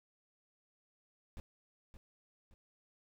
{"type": "noise with echo", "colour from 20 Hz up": "brown", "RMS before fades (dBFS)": -45, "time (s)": [1.37, 1.4], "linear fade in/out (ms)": 0, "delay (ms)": 570, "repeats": 2, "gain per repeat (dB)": -8, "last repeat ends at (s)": 2.54, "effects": []}